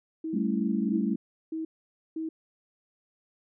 sine tone bursts, 320.3 Hz, E4, 50 cents flat, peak -30 dBFS, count 4, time 0.24-2.29 s, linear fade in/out 5 ms, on 130 ms, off 510 ms
sine chord, A dominant seventh, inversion third, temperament equal, 196 / 220 / 277.2 / 329.6 Hz, G3 / A3 / C#4 / E4, 0 / 0 / 0 / 0 cents, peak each -29 / -28 / -33 / -33 dBFS, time 0.33-1.16 s, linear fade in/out 10 ms
effects none

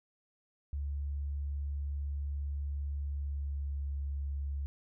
sine tone with pitch glide, 71.2 to 70.26 Hz, C#2 to C#2, +47 to +24 cents, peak -33 dBFS, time 0.73-4.66 s, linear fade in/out 0 ms, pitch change -23 cents, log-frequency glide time 3.04-3.85 s, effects none

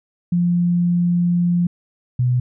sine tone pair in turn, 174.61 / 124.54 Hz, F3 / B2, 0 / +15 cents, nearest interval tritone, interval 585 cents, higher first, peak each -14 dBFS, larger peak neither, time 0.32-1.67 / 2.19-2.4 s, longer first, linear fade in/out 5 ms, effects none

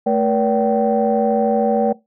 sine tone cluster, 220.5 / 478 / 571 / 770 Hz, A3 / A#4 / D5 / G5, +4 / +43 / -49 / -31 cents, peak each -19 dBFS, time 0.06-1.93 s, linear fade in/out 10 ms, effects noise-tail reverb RT60 0.2 s tail -20 dB re dry + tanh soft clip ceiling -5 dBFS

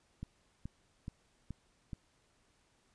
click train, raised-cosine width 5 ms, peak -29 dBFS, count 5, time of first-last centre 0.23-1.932 s, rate 2.35 Hz, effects pink hiss -72 dBFS RMS until 2.94 s + resampled to 22050 Hz

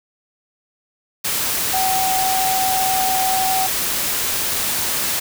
sine tone in noise, 758 Hz, F#5, 42 cents sharp, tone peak -18 dBFS, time 1.73-3.67 s, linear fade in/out 10 ms, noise white, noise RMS -21 dBFS, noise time 1.24-5.2 s, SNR 0 dB, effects none

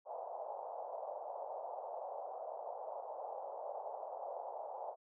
pink band-pass noise, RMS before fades -45 dBFS, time 0.05-4.96 s, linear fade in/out 50 ms, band 540 to 880 Hz, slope 48 dB/octave, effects none

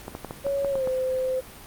clicks, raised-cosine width 1 ms, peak -19 dBFS, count 8, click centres 0.081 / 0.151 / 0.247 / 0.309 / 0.466 / 0.647 / 0.755 / 0.874 s
sine tone with pitch glide, 557 to 516.7 Hz, C#5 to C5, +8 to -22 cents, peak -23 dBFS, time 0.44-1.41 s, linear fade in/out 20 ms, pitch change -130 cents, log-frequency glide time 0.7-0.85 s
effects pink hiss -44 dBFS RMS until 1.66 s + Opus 48 kbps

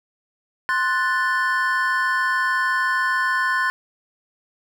triangle chord, F# diminished, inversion second, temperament equal, 1046.5 / 1480 / 1760 Hz, C6 / F#6 / A6, 0 / 0 / 0 cents, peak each -21 dBFS, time 0.69-3.7 s, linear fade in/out 0 ms, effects none

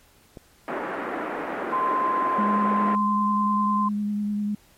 click, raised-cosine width 2 ms, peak -25 dBFS, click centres 0.372 s
pink band-pass noise, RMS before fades -30 dBFS, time 0.68-2.95 s, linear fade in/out 0 ms, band 260 to 1800 Hz, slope 24 dB/octave
sine tone, 1038 Hz, C6, 14 cents flat, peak -21 dBFS, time 1.72-3.89 s, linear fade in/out 10 ms
sine tone with vibrato, 207.1 Hz, G#3, 5 cents flat, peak -23 dBFS, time 2.38-4.55 s, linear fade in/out 5 ms, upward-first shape triangle, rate 10 Hz, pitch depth 20 cents each way
effects pink hiss -57 dBFS RMS until 4.77 s + MP3 64 kbps

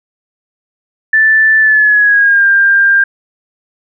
sine tone with pitch glide, 1760 to 1595.4 Hz, A6 to G6, 0 to +30 cents, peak -5 dBFS, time 1.13-3.04 s, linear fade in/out 5 ms, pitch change -170 cents, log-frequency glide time 1.59-2.46 s, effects none

